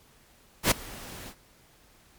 pink noise with ADSR envelope, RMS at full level -18 dBFS, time 0.63-1.35 s, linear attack 82 ms, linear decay 8 ms, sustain -24 dB, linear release 72 ms, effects pink hiss -59 dBFS RMS until 2.18 s + MP3 96 kbps

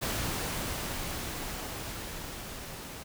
pink noise with level ramp, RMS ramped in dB -32 to -43 dBFS, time 0.01-3.04 s, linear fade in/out 20 ms, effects none

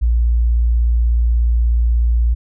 sine tone, 58.27 Hz, A#1, in tune, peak -11 dBFS, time 0.01-2.35 s, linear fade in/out 20 ms, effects none

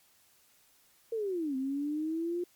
sine linear two-way sweep, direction down then up, 466.2 to 259.2 to 356 Hz, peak -30 dBFS, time 1.12-2.44 s, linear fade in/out 5 ms, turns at 1.56 s, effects white hiss -65 dBFS RMS until 2.55 s + MP3 96 kbps

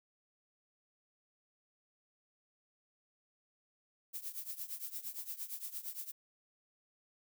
violet noise with tremolo, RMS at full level -40 dBFS, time 4.13-6.12 s, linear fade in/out 20 ms, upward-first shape triangle, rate 8.7 Hz, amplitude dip 90%, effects none

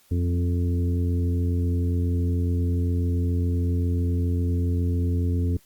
harmonic tone with a mistuned harmonic, 87.31 Hz, F2, in tune, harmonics 1 / 2 / 3 / 4 / 5, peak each -21 / -33 / -30 / -38 / -37 dBFS, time 0.11-5.57 s, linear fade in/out 5 ms, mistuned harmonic 2, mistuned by +21 cents, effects white hiss -59 dBFS RMS until 5.65 s + Opus 48 kbps

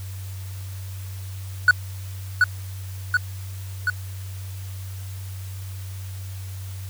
triangle tone with echo, 1474 Hz, F#6, 7 cents flat, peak -7 dBFS, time 1.68-1.71 s, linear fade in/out 2 ms, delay 730 ms, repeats 3, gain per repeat -3 dB, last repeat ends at 3.9 s, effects added 95 Hz sine -31 dBFS peak until 6.89 s + white hiss -45 dBFS RMS until 6.89 s

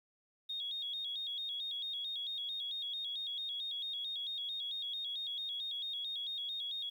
sine tone with vibrato, 3515 Hz, A7, 2 cents flat, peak -37 dBFS, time 0.49-6.9 s, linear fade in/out 10 ms, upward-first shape square, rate 4.5 Hz, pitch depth 88 cents each way, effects 11-bit

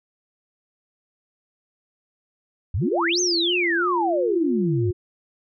sine exponential two-way sweep, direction up then down, 73.42 to 6500 to 93.8 Hz, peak -20 dBFS, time 2.74-4.91 s, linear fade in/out 5 ms, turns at 3.2 s
sine tone with vibrato, 347.1 Hz, F4, 11 cents flat, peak -23 dBFS, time 2.81-4.93 s, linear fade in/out 20 ms, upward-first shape sine, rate 3 Hz, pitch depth 57 cents each way
effects none

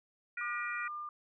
harmonic tone, 480 Hz, B4, 49 cents flat, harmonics 3 / 4 / 5, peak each -39 / -40 / -41 dBFS, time 0.37-0.88 s, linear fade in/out 5 ms
sine tone with tremolo, 1200 Hz, D6, 37 cents sharp, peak -38 dBFS, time 0.41-1.09 s, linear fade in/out 2 ms, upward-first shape sine, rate 2.3 Hz, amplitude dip 30%
effects none

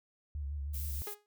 sine tone with vibrato, 71.7 Hz, D2, 41 cents flat, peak -35 dBFS, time 0.35-1.02 s, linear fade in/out 0 ms, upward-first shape triangle, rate 6.4 Hz, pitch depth 83 cents each way
violet noise, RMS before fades -43 dBFS, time 0.73-1.15 s, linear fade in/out 20 ms
sawtooth tone with exponential decay, 415.3 Hz, G#4, in tune, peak -34 dBFS, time 1.07-1.26 s, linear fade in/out 1 ms, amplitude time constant 40 ms
effects none

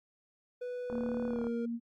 triangle tone with pitch glide, 493.9 to 468.6 Hz, B4 to A#4, 0 to +9 cents, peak -34 dBFS, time 0.61-1.66 s, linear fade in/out 10 ms, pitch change -91 cents, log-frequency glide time 1.27-1.43 s
click train, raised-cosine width 1 ms, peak -29 dBFS, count 22, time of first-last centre 0.9-1.469 s, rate 36.9 Hz
sine tone, 233.8 Hz, A#3, 5 cents sharp, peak -33 dBFS, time 0.9-1.8 s, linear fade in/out 50 ms
effects Opus 48 kbps

